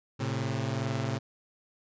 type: tone pair together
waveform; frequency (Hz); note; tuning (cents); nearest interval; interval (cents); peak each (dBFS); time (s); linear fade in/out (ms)
sawtooth; 111.8 / 134.03; A2 / C3; +28 / +42; minor third; 314; -28; 0.19-1.19; 20
effects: resampled to 16000 Hz